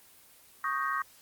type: chord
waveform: sine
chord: Eb dominant seventh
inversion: third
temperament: equal with one note detuned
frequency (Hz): 1108.7 / 1244.5 / 1568 / 1871.1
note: Db6 / Eb6 / G6 / Bb6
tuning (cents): 0 / 0 / 0 / +6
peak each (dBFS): -32 / -33 / -35 / -36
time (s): 0.64-1.02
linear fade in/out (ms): 2
effects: white hiss -57 dBFS RMS until 1.21 s + Opus 24 kbps